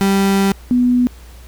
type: tone pair in turn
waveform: 35% pulse / sine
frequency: 196 / 246.9 Hz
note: G3 / B3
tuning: 0 / 0 cents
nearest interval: major third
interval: 400 cents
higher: second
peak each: -10 dBFS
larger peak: neither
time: 0.01-0.52 / 0.71-1.07 s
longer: first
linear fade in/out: 0 ms
effects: added 60 Hz sine -36 dBFS peak until 1.47 s + pink hiss -45 dBFS RMS until 1.47 s